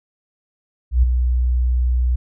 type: tone with ADSR envelope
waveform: sine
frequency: 61.74 Hz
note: B1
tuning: in tune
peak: -7 dBFS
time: 0.91-2.16 s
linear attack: 120 ms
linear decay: 8 ms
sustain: -7 dB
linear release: 9 ms
effects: tanh soft clip ceiling -4 dBFS